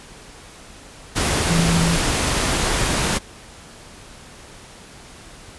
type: tone in noise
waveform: sine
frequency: 167 Hz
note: E3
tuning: 23 cents sharp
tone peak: -17 dBFS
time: 1.49-1.97 s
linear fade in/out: 20 ms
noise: pink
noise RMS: -20 dBFS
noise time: 1.15-3.19 s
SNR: 0 dB
effects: pink hiss -42 dBFS RMS until 5.58 s + resampled to 24000 Hz